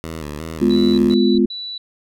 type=tone with vibrato; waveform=10% pulse; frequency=77.4 Hz; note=D#2; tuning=9 cents flat; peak=-19 dBFS; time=0.04-1.14 s; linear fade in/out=0 ms; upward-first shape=square; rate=2.8 Hz; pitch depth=80 cents each way
type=chord; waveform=sine; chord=F diminished; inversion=first; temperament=just; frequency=209.5 / 251.4 / 349.2 Hz; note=Ab3 / Cb4 / F4; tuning=+15 / +31 / 0 cents; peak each=-16 dBFS; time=0.61-1.46 s; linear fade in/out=10 ms
type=tone bursts; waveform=sine; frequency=3951 Hz; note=B7; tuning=in tune; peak=-26 dBFS; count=3; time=0.7-1.78 s; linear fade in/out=5 ms; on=280 ms; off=120 ms
type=clicks; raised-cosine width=5 ms; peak=-26 dBFS; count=5; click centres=0.842 / 1.044 / 1.353 / 1.384 / 1.455 s
effects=none